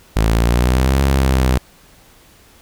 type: exponential two-way sweep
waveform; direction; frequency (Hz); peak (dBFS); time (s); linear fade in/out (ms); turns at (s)
sawtooth; up then down; 53.4 to 68.5 to 63.2; -8; 0.16-1.58; 5; 1.02
effects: pink hiss -48 dBFS RMS until 2.61 s